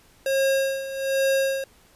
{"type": "tone with tremolo", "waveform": "square", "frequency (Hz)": 540, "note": "C#5", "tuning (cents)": -45, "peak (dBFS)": -19, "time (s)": [0.26, 1.64], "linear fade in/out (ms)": 2, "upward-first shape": "sine", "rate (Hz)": 1.2, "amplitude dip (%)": 75, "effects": ["pink hiss -56 dBFS RMS until 1.95 s", "resampled to 32000 Hz"]}